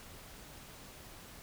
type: silence
effects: pink hiss -52 dBFS RMS until 1.42 s